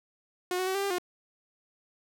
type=tone with pitch steps; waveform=sawtooth; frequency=361.8 / 371.3 / 378.3 / 395.3 / 398.1 / 358.5 Hz; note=F#4 / F#4 / F#4 / G4 / G4 / F4; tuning=-39 / +6 / +38 / +15 / +27 / +45 cents; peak=-24 dBFS; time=0.51-0.984 s; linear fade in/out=2 ms; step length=79 ms; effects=none